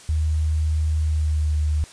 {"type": "tone with pitch glide", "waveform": "sine", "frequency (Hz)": [77.78, 75.92], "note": ["D#2", "D#2"], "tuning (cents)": [0, -42], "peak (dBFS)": -18, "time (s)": [0.09, 1.84], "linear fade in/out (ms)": 0, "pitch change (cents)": -42, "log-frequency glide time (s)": [1, 1.56], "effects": ["white hiss -45 dBFS RMS until 1.92 s", "resampled to 22050 Hz"]}